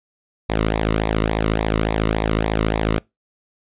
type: tone with flanger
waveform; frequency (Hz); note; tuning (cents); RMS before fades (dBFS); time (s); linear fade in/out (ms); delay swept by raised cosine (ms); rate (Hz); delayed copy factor
sawtooth; 54; A1; -32; -20; 0.49-2.99; 10; 0.66 to 1.25; 3.5; -0.7
effects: noise-tail reverb RT60 0.2 s tail -25 dB re dry + resampled to 8000 Hz